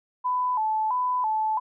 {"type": "tone with vibrato", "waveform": "sine", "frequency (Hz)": 932.3, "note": "A#5", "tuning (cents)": 0, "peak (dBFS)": -22, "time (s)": [0.24, 1.6], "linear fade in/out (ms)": 20, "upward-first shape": "square", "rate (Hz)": 1.5, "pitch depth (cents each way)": 120, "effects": []}